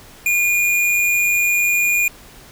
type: tone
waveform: square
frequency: 2429 Hz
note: D#7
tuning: 42 cents flat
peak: -15 dBFS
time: 0.26-2.08 s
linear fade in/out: 2 ms
effects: pink hiss -43 dBFS RMS until 2.51 s